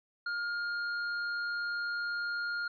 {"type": "tone with tanh clipping", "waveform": "sine", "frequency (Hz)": 1414, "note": "F6", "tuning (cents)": 21, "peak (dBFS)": -34, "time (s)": [0.26, 2.68], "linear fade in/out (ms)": 5, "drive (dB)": 12, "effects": ["resampled to 11025 Hz"]}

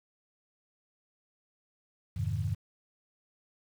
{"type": "chord", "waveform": "sine", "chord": "F minor seventh", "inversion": "none", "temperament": "equal", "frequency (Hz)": [87.31, 103.83, 130.81, 155.56], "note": ["F2", "Ab2", "C3", "Eb3"], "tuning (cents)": [0, 0, 0, 0], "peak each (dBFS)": [-35, -32, -37, -37], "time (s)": [2.16, 2.55], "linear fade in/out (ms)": 10, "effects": ["9-bit"]}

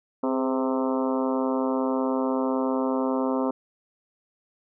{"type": "harmonic tone with a mistuned harmonic", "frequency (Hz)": 130.81, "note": "C3", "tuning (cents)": 0, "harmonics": [2, 3, 4, 5, 6, 7, 8, 9, 10], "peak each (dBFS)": [-25, -31, -29, -34, -38, -34, -36, -39, -41], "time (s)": [0.23, 3.51], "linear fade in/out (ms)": 5, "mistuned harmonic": 3, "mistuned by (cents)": 63, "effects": []}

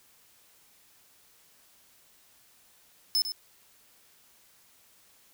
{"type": "tone with echo", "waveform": "45% pulse", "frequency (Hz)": 5230, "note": "E8", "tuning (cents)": -15, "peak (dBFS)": -23, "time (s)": [3.15, 3.22], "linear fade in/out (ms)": 0, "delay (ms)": 100, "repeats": 1, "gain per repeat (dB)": -9, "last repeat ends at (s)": 3.32, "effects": ["white hiss -61 dBFS RMS until 5.33 s"]}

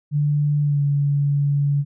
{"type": "tone with pitch glide", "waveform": "sine", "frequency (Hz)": [146.83, 142.81], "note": ["D3", "D3"], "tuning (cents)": [0, -48], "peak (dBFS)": -16, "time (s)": [0.11, 1.85], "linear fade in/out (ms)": 50, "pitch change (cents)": -48, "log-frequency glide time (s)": [0.62, 0.81], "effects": []}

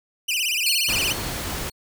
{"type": "tone with vibrato", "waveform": "sawtooth", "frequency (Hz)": 2700, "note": "E7", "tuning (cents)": 41, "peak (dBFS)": -18, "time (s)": [0.28, 1.13], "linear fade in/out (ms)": 10, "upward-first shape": "sine", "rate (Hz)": 17, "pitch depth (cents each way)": 220}
{"type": "tone with exponential decay", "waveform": "sawtooth", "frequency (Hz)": 4331, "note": "C#8", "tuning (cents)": -41, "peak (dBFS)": -16, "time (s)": [0.66, 1.72], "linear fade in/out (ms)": 5, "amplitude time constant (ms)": 230}
{"type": "noise", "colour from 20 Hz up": "pink", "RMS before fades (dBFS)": -29, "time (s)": [0.88, 1.7], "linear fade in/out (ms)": 10}
{"effects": []}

